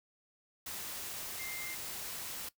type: tone in noise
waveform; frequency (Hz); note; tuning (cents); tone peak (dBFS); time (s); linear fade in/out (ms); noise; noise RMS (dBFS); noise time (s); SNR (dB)
sine; 2099; C7; +5; -43; 1.39-1.75; 5; white; -42; 0.66-2.49; -4
effects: noise-tail reverb RT60 0.1 s tail -18 dB re dry

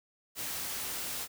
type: noise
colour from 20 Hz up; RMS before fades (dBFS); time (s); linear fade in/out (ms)
white; -37; 0.35-1.28; 50
effects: none

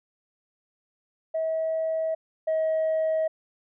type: tone pair in turn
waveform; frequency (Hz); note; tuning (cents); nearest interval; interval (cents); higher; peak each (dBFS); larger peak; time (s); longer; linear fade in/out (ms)
sine; 643 / 636.3; E5 / D#5; -43 / +39; unison; 18; first; -23 / -20; second; 1.34-2.15 / 2.47-3.28; neither; 10
effects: tanh soft clip ceiling -20 dBFS

